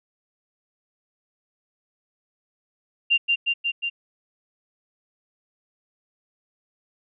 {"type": "tone with echo", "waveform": "sine", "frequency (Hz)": 2783, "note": "F7", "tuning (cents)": -7, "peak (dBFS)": -15, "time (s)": [3.1, 3.18], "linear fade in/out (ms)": 20, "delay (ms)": 180, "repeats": 4, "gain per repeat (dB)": -2, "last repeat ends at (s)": 3.9, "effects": []}